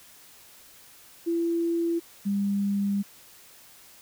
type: tone pair in turn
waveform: sine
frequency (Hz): 337 / 200.4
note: E4 / G3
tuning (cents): +38 / +38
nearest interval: major sixth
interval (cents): 900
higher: first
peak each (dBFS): -23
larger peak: neither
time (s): 1.26-2 / 2.25-3.03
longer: second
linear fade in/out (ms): 20
effects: white hiss -52 dBFS RMS until 4.01 s